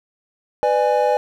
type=chord; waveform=triangle; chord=G# diminished; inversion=first; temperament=just; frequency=498.4 / 598 / 830.6 Hz; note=B4 / D5 / G#5; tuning=+16 / +31 / 0 cents; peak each=-17 dBFS; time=0.63-1.17 s; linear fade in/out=0 ms; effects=none